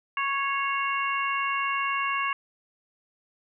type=harmonic tone with a mistuned harmonic; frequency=554 Hz; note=C#5; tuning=1 cent flat; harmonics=2 / 3 / 4 / 5; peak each=-27 / -33 / -32 / -32 dBFS; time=0.17-2.33 s; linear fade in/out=2 ms; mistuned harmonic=4; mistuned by=-22 cents; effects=none